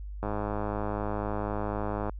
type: click train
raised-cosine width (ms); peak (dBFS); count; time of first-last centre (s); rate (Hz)
1; -18; 195; 0.23-2.095; 104
effects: added 50 Hz sine -36 dBFS peak until 2.19 s